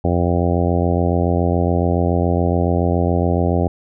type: harmonic tone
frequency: 87.1 Hz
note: F2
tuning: 4 cents flat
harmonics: 1 / 2 / 3 / 4 / 5 / 6 / 7 / 8 / 9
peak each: -18 / -21 / -23 / -24 / -25 / -26 / -26 / -27 / -28 dBFS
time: 0.04-3.68 s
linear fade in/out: 5 ms
effects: none